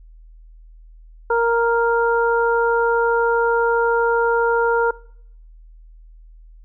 harmonic tone, 466.2 Hz, A#4, in tune, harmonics 1 / 2 / 3, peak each -17 / -20 / -22 dBFS, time 1.3-4.91 s, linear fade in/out 5 ms, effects noise-tail reverb RT60 0.7 s tail -23 dB re dry + added 40 Hz sine -41 dBFS peak until 6.64 s

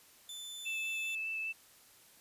sawtooth tone, 3520 Hz, A7, in tune, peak -40 dBFS, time 0.29-1.15 s, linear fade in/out 2 ms
sine tone with vibrato, 2635 Hz, E7, 1 cent flat, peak -35 dBFS, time 0.65-1.53 s, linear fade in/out 20 ms, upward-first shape sine, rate 5 Hz, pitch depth 11 cents each way
effects white hiss -61 dBFS RMS until 2.2 s + resampled to 32000 Hz

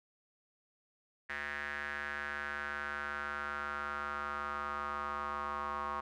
square tone with band-pass filter sweep, 72.7 Hz, D2, 17 cents flat, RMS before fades -39 dBFS, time 1.29-6.01 s, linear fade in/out 10 ms, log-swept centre 1800 to 1100 Hz, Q 5.3, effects none

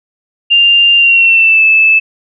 sine tone with pitch glide, 2794 to 2622 Hz, F7 to E7, 0 to -10 cents, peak -4 dBFS, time 0.5-2 s, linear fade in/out 20 ms, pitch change -110 cents, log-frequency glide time 0.96-1.63 s, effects none

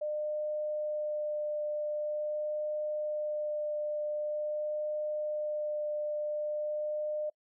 sine tone with vibrato, 602 Hz, D5, 43 cents sharp, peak -31 dBFS, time 0.01-7.3 s, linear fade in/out 10 ms, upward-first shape sine, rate 0.45 Hz, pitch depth 8 cents each way, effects noise-tail reverb RT60 0.1 s tail -25 dB re dry

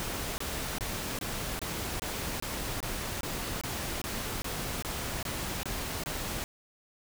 pink noise bursts, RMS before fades -35 dBFS, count 16, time 0-6.44 s, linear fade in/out 0 ms, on 380 ms, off 24 ms, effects none

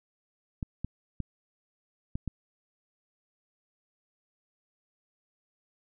clicks, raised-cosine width 5 ms, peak -20 dBFS, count 5, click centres 0.628 / 0.846 / 1.203 / 2.155 / 2.277 s, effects none

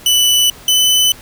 sawtooth tone pair in turn, 2979 / 3010 Hz, F#7 / F#7, +11 / +29 cents, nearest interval unison, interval 18 cents, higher second, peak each -6 dBFS, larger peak neither, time 0.06-0.5 / 0.68-1.12 s, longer neither, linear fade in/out 2 ms, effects pink hiss -38 dBFS RMS until 1.21 s

